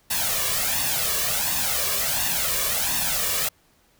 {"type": "noise with flanger", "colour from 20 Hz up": "white", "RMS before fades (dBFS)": -24, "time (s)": [0.1, 3.49], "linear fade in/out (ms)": 10, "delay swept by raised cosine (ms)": [1.1, 1.78], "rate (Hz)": 1.4, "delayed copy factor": 0.7, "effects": ["pink hiss -61 dBFS RMS until 3.99 s"]}